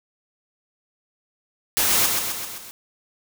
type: noise with echo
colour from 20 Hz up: white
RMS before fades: -20 dBFS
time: 1.77-2.06 s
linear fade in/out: 0 ms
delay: 130 ms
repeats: 5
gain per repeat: -4 dB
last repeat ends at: 2.71 s
effects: none